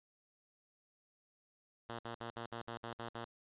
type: tone bursts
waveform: 5% pulse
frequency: 116.54 Hz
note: A#2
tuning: in tune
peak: -31 dBFS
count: 9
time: 1.89-3.246 s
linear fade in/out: 5 ms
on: 100 ms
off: 57 ms
effects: resampled to 8000 Hz